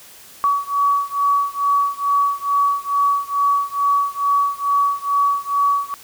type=beating tone pair; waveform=sine; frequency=1133 / 1135.3 Hz; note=C#6 / C#6; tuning=+37 / +41 cents; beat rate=2.3 Hz; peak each=-18 / -19 dBFS; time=0.44-5.94 s; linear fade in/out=0 ms; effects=white hiss -43 dBFS RMS until 6.03 s